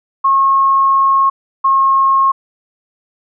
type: tone pair in turn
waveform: sine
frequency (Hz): 1086 / 1080.8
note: C#6 / C#6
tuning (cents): -36 / -44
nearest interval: unison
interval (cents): 8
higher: first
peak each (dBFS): -8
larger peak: neither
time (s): 0.24-1.3 / 1.64-2.32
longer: first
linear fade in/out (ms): 10
effects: none